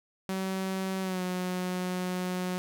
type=tone with pitch glide; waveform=sawtooth; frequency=190 to 182.15 Hz; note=F#3 to F#3; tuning=+46 to -27 cents; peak=-26 dBFS; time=0.29-2.58 s; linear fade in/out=0 ms; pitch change=-73 cents; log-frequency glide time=1.01-1.22 s; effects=none